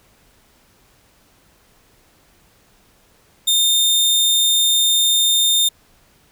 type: tone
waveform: sawtooth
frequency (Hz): 3633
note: A#7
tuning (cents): -45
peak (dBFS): -10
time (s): 3.47-5.69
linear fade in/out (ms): 10
effects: pink hiss -55 dBFS RMS until 6.31 s